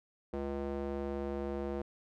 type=tone with band-pass filter; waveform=square; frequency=69.7 Hz; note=C#2; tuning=10 cents sharp; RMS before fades=-37 dBFS; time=0.33-1.82 s; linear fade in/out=5 ms; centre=440 Hz; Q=1.4; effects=none